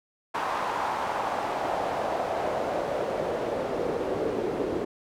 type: noise with band-pass filter sweep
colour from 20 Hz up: pink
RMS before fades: -29 dBFS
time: 0.34-4.85 s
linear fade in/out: 10 ms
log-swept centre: 990 to 390 Hz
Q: 2.4
effects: none